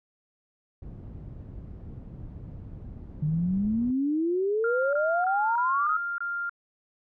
white low-pass noise, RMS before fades -41 dBFS, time 0.82-3.91 s, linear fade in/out 2 ms, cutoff 130 Hz, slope 12 dB/octave
sine exponential sweep, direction up, 146.83 to 1307 Hz, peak -23 dBFS, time 3.22-5.97 s, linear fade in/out 5 ms
sine tone bursts, 1396.9 Hz, F6, in tune, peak -28 dBFS, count 6, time 4.64-6.495 s, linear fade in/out 2 ms, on 290 ms, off 23 ms
effects none

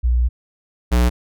sine / square tone pair in turn, 60.5 / 60.5 Hz, B1 / B1, -35 / -35 cents, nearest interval unison, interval 0 cents, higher neither, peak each -13 / -13 dBFS, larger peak neither, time 0.03-0.29 / 0.91-1.1 s, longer first, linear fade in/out 20 ms, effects none

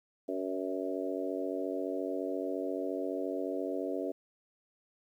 harmonic tone with a mistuned harmonic, 94.4 Hz, F#2, 35 cents sharp, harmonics 3 / 4 / 5 / 6 / 7, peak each -37 / -38 / -39 / -40 / -40 dBFS, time 0.28-4.12 s, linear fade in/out 10 ms, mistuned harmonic 7, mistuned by -15 cents, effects 11-bit

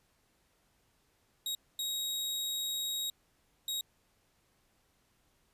sawtooth tone bursts at uneven times, 3791 Hz, A#7, 28 cents sharp, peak -30 dBFS, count 3, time 1.46-1.55 / 1.79-3.1 / 3.68-3.81 s, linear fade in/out 2 ms, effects pink hiss -72 dBFS RMS until 5.53 s + resampled to 32000 Hz

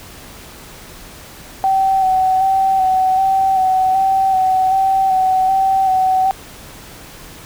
sine tone with vibrato, 762 Hz, G5, 49 cents flat, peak -11 dBFS, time 1.64-6.31 s, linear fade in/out 0 ms, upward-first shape square, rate 1.3 Hz, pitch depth 20 cents each way, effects pink hiss -37 dBFS RMS until 7.45 s

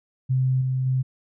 sine tone with level steps, 130 Hz, C3, 11 cents flat, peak -18 / -21 / -19 dBFS, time 0.29-1.03 s, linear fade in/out 20 ms, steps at 0.61 / 0.86 s, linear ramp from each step 5 ms, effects none

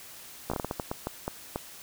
slowing click train, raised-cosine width 1 ms, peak -16 dBFS, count 12, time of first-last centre 0.5-1.559 s, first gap 15 ms, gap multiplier 1.34, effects white hiss -47 dBFS RMS until 1.82 s

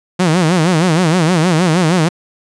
sawtooth tone with vibrato, 169.8 Hz, F3, 48 cents flat, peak -6 dBFS, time 0.19-2.09 s, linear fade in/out 10 ms, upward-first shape sine, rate 6.4 Hz, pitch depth 170 cents each way, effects resampled to 22050 Hz

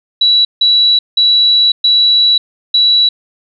sine tone bursts at uneven times, 3925 Hz, B7, 11 cents flat, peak -6 dBFS, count 5, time 0.21-0.45 / 0.61-0.99 / 1.17-1.72 / 1.84-2.38 / 2.74-3.09 s, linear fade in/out 5 ms, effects none

